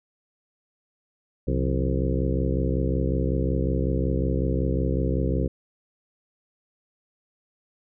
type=harmonic tone with a mistuned harmonic; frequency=65.41 Hz; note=C2; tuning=in tune; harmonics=1 / 2 / 3 / 4 / 5 / 6 / 7 / 8; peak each=-25 / -28 / -30 / -31 / -32 / -33 / -33 / -34 dBFS; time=1.47-5.48 s; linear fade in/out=10 ms; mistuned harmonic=3; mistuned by=-150 cents; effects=none